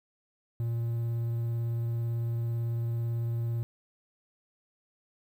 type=tone with vibrato; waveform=triangle; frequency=116.54 Hz; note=A#2; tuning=in tune; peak=-26 dBFS; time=0.6-3.63 s; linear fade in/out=0 ms; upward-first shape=triangle; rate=18 Hz; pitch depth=13 cents each way; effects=10-bit